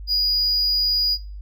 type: tone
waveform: triangle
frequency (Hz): 4901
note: D#8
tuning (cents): -27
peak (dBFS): -17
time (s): 0.07-1.18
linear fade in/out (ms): 50
effects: noise-tail reverb RT60 0.3 s tail -17 dB re dry + added 50 Hz sine -32 dBFS peak until 1.41 s